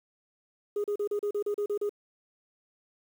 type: tone bursts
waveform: sine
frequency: 412.2 Hz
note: G#4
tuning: 13 cents flat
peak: -25 dBFS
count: 10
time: 0.76-1.894 s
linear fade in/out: 5 ms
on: 81 ms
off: 36 ms
effects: tanh soft clip ceiling -24 dBFS + 9-bit